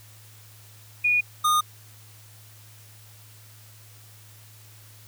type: tone pair in turn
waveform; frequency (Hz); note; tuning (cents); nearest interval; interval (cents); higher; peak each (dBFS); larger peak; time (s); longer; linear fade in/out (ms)
sine / square; 2452 / 1226; D#7 / D#6; -26 / -26; octave; 1200; first; -18 / -19; first; 1.04-1.21 / 1.44-1.61; neither; 10
effects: added 107 Hz sine -49 dBFS peak until 5.07 s + white hiss -52 dBFS RMS until 5.07 s